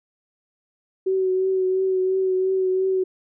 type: tone with vibrato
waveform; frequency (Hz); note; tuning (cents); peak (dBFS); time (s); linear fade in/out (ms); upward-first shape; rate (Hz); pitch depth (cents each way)
sine; 376.3; F#4; +29; -18; 1.06-3.04; 10; triangle; 2.9; 26
effects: none